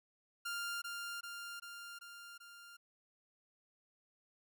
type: tone with echo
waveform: sawtooth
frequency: 1398 Hz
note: F6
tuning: 1 cent sharp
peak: -35 dBFS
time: 0.45-0.82 s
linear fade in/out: 10 ms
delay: 390 ms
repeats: 5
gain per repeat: -3 dB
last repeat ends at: 2.77 s
effects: none